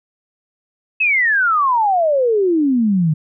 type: exponential sweep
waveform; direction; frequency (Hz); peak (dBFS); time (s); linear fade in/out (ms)
sine; down; 2637 to 148.7; -12; 1-3.14; 10
effects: none